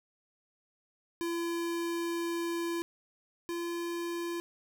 square tone pair in turn, 339.1 / 342.1 Hz, E4 / F4, +49 / -36 cents, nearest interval unison, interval 15 cents, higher second, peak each -32 / -34 dBFS, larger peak first, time 1.21-2.82 / 3.49-4.4 s, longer first, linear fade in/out 0 ms, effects none

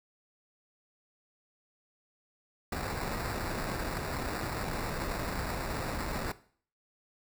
pink noise with sample-and-hold, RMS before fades -35 dBFS, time 2.72-6.32 s, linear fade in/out 5 ms, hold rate 3150 Hz, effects noise-tail reverb RT60 0.5 s tail -17 dB re dry

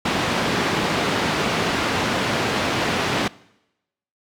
pink band-pass noise, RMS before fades -22 dBFS, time 0.05-3.28 s, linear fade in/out 5 ms, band 150 to 3900 Hz, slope 12 dB/octave, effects noise-tail reverb RT60 0.9 s tail -22 dB re dry

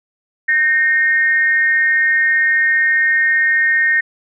sine tone with amplitude modulation, 1841 Hz, A#6, 22 cents flat, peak -8 dBFS, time 0.48-4.01 s, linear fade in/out 10 ms, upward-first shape sine, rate 285 Hz, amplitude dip 65%, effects none

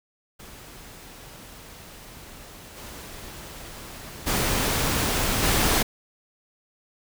pink noise with level steps, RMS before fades -44 / -40 / -24 / -21 dBFS, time 0.39-5.83 s, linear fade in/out 10 ms, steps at 2.76 / 4.26 / 5.42 s, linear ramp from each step 20 ms, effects none

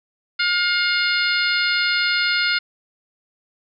harmonic tone, 712 Hz, F5, 33 cents sharp, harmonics 2 / 3 / 4 / 5 / 6 / 7, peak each -21 / -23 / -27 / -28 / -24 / -29 dBFS, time 0.39-2.59 s, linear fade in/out 10 ms, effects none

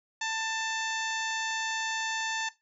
harmonic tone with a mistuned harmonic, 890 Hz, A5, 20 cents sharp, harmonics 1 / 2 / 3 / 4 / 5 / 6 / 7 / 8, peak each -35 / -34 / -39 / -39 / -42 / -45 / -42 / -43 dBFS, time 0.21-2.49 s, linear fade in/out 5 ms, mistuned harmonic 3, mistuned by -16 cents, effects noise-tail reverb RT60 0.2 s tail -17 dB re dry

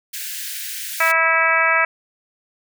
white high-pass noise, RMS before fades -29 dBFS, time 0.13-1.12 s, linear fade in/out 10 ms, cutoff 1500 Hz, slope 96 dB/octave
harmonic tone, 326.2 Hz, E4, 18 cents flat, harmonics 2 / 3 / 4 / 5 / 6 / 7 / 8, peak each -24 / -24 / -20 / -20 / -21 / -20 / -26 dBFS, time 1-1.85 s, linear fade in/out 5 ms
effects none

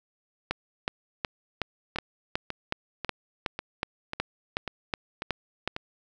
two click trains, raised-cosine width 0.3 ms, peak -11 / -16 dBFS, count 15 / 8, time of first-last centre 0.51-5.676 / 1.96-5.764 s, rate 2.71 / 1.84 Hz, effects none

